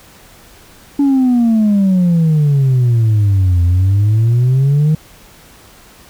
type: exponential two-way sweep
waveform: sine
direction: down then up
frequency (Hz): 286.9 to 85.8 to 157.7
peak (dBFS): -6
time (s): 0.99-4.95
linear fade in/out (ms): 5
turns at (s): 3.63
effects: tanh soft clip ceiling -7 dBFS + pink hiss -42 dBFS RMS until 6.09 s